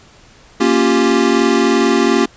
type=chord; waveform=square; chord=G half-diminished seventh; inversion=first; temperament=equal; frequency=233.1 / 277.2 / 349.2 / 392 Hz; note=Bb3 / Db4 / F4 / G4; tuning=0 / 0 / 0 / 0 cents; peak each=-17 dBFS; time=0.6-2.26 s; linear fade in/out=10 ms; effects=pink hiss -45 dBFS RMS until 2.36 s + resampled to 16000 Hz